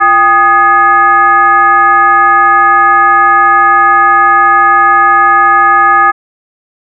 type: tone with frequency modulation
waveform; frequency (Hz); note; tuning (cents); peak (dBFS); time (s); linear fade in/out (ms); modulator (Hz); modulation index
sine; 1242; D#6; -3; -3; 0-6.12; 20; 447; 0.99
effects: none